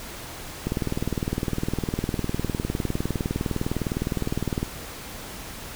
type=click train; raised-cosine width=3 ms; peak=-12 dBFS; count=79; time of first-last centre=0.67-4.629 s; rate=19.7 Hz; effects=pink hiss -38 dBFS RMS until 5.75 s